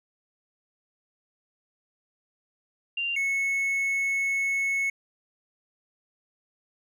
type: tone pair in turn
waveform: sine / triangle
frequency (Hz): 2781 / 2198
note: F7 / C#7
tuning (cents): -8 / -15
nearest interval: major third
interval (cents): 407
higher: first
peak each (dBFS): -26 / -22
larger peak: second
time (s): 2.97-3.16 / 3.16-4.9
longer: second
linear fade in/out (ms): 5
effects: none